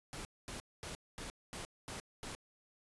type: noise bursts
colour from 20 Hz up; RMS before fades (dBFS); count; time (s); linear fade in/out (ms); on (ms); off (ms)
pink; -45; 7; 0.13-2.35; 0; 120; 230
effects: resampled to 24000 Hz